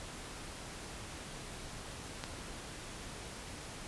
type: click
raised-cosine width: 0.2 ms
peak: -21 dBFS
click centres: 2.239 s
effects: pink hiss -46 dBFS RMS until 3.87 s + resampled to 24000 Hz